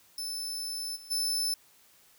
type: tone with level steps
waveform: sawtooth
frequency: 5270 Hz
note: E8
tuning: 1 cent flat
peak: -31 / -44 / -25 dBFS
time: 0.18-1.54 s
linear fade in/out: 2 ms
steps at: 0.95 / 1.1 s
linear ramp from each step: 20 ms
effects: white hiss -61 dBFS RMS until 2.18 s